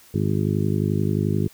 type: harmonic tone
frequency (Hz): 51.4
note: G#1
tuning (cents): -17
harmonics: 2 / 3 / 4 / 5 / 6 / 7 / 8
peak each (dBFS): -24 / -24 / -26 / -31 / -31 / -29 / -32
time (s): 0.14-1.48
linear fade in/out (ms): 5
effects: white hiss -51 dBFS RMS until 1.53 s